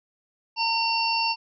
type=harmonic tone with a mistuned harmonic; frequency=913 Hz; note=A#5; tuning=36 cents flat; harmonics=1 / 3 / 5 / 6; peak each=-25 / -27 / -28 / -31 dBFS; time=0.56-1.36 s; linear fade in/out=50 ms; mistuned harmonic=6; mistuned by=-51 cents; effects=none